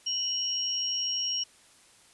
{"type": "tone pair together", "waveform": "sine", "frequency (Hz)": [2960, 5588], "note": ["F#7", "F8"], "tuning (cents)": [0, 0], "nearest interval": "major seventh", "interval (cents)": 1100, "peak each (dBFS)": [-32, -29], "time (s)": [0.06, 1.44], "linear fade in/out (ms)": 10, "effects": ["white hiss -58 dBFS RMS until 2.13 s", "resampled to 24000 Hz"]}